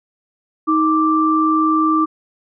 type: tone pair together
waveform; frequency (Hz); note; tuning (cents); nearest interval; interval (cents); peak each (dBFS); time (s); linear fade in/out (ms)
sine; 314.9 / 1174.7; D#4 / D6; +21 / 0; octave + major seventh; 2279; -15; 0.67-2.06; 20
effects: none